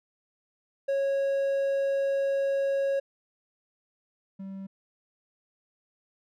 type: tone pair in turn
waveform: triangle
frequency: 550 / 193.56 Hz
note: C#5 / G3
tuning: -14 / -22 cents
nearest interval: octave + tritone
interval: 1808 cents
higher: first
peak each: -22 / -34 dBFS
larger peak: first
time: 0.88-3 / 4.39-4.67 s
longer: first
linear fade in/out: 10 ms
effects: none